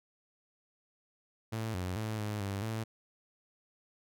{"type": "tone with pitch steps", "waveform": "sawtooth", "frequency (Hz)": [111.3, 91, 109.3, 105.5, 99.1, 111.1], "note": ["A2", "F#2", "A2", "G#2", "G2", "A2"], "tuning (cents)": [20, -28, -11, 28, 19, 17], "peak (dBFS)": -30, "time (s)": [1.52, 2.84], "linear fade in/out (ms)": 10, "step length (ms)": 220, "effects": []}